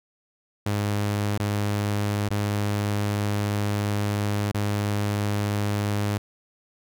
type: tone with dropouts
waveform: sawtooth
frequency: 103 Hz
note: G#2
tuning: 14 cents flat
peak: -19 dBFS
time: 0.66-6.18 s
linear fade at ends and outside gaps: 5 ms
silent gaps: 1.378-1.398 / 2.288-2.305 / 4.516-4.545 s
effects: none